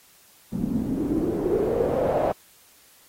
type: noise with low-pass filter sweep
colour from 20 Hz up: white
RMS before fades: -24 dBFS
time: 0.52-2.32 s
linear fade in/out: 5 ms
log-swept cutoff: 210 to 660 Hz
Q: 5.5
effects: white hiss -55 dBFS RMS until 3.08 s + AAC 48 kbps